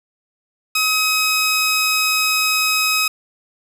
15% pulse tone pair together, 1271 / 2542 Hz, D#6 / D#7, +36 / +36 cents, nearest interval octave, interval 1200 cents, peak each -13 dBFS, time 0.75-3.08 s, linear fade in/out 5 ms, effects none

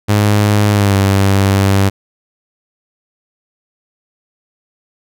sawtooth tone with pitch glide, 103.83 to 98.06 Hz, G#2 to G2, 0 to +1 cents, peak -5 dBFS, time 0.08-1.9 s, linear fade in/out 20 ms, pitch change -99 cents, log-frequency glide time 0.71-0.96 s, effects none

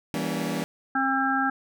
sawtooth chord, E diminished seventh, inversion none, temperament just, 164.81 / 197.78 / 237.3 / 284.8 Hz, E3 / G3 / Bb3 / Db4, 0 / +16 / +31 / +47 cents, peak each -28 dBFS, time 0.14-0.64 s, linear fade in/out 0 ms
harmonic tone, 267.6 Hz, C4, 39 cents sharp, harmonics 1 / 3 / 5 / 6, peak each -27 / -27 / -27 / -27 dBFS, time 0.95-1.5 s, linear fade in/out 5 ms
effects none

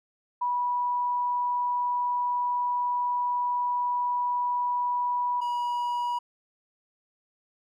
sine / triangle tone pair in turn, 978 / 967.3 Hz, B5 / B5, -17 / -36 cents, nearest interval unison, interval 19 cents, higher first, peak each -24 dBFS, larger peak neither, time 0.41-5.41 / 5.41-6.19 s, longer first, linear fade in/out 10 ms, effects none

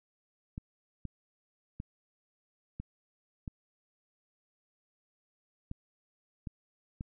clicks, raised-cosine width 5 ms, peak -26 dBFS, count 8, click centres 0.579 / 1.053 / 1.801 / 2.8 / 3.478 / 5.714 / 6.472 / 7.009 s, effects none

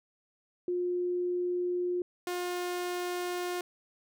sine / sawtooth tone pair in turn, 356.3 / 356.3 Hz, F4 / F4, +35 / +35 cents, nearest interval unison, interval 0 cents, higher neither, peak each -28 dBFS, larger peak neither, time 0.68-2.02 / 2.27-3.61 s, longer neither, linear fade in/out 2 ms, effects none

